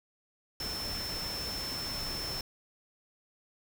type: tone in noise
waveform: sine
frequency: 5330 Hz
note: E8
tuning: 18 cents sharp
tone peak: -36 dBFS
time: 0.6-2.41 s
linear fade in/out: 2 ms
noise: pink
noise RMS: -40 dBFS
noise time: 0.6-2.41 s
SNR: +1 dB
effects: none